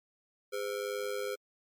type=ring-modulated tone; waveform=square; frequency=460 Hz; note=A#4; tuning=23 cents flat; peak=-31 dBFS; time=0.52-1.36 s; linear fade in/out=20 ms; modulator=50.8 Hz; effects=MP3 96 kbps